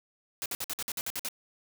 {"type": "noise bursts", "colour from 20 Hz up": "white", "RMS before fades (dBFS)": -34, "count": 10, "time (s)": [0.42, 1.286], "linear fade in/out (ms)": 0, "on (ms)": 38, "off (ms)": 54, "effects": []}